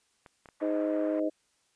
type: clicks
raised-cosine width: 0.5 ms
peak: -34 dBFS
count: 3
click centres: 0.262 / 0.458 / 0.488 s
type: band-pass noise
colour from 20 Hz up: pink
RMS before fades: -49 dBFS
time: 0.6-1.2 s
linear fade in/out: 5 ms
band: 740 to 1800 Hz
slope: 24 dB/octave
type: harmonic tone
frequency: 103.83 Hz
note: G#2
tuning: in tune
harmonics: 3 / 4 / 5 / 6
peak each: -29 / -39 / -34 / -31 dBFS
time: 0.61-1.3 s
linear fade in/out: 20 ms
effects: white hiss -71 dBFS RMS until 1.75 s + resampled to 22050 Hz